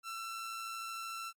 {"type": "tone with amplitude modulation", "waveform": "sawtooth", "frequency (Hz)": 1343, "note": "E6", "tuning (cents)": 32, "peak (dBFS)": -35, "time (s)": [0.03, 1.33], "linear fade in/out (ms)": 50, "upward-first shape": "sine", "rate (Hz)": 113, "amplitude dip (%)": 30, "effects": ["AAC 64 kbps"]}